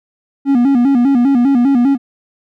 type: tone with vibrato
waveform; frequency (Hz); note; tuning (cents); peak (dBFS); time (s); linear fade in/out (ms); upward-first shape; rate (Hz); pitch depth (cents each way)
triangle; 258.4; C4; -21; -6; 0.45-1.98; 50; square; 5; 120
effects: none